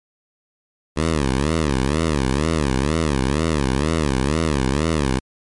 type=tone with vibrato; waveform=10% pulse; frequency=72.8 Hz; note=D2; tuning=15 cents flat; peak=-9 dBFS; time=0.96-5.2 s; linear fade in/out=20 ms; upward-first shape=sine; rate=2.1 Hz; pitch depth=210 cents each way; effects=MP3 48 kbps